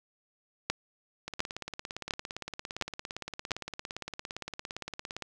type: two click trains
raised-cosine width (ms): 0.2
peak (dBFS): -10 / -20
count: 5 / 70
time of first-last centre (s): 0.7-3.517 / 1.28-5.223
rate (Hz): 1.42 / 17.5
effects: none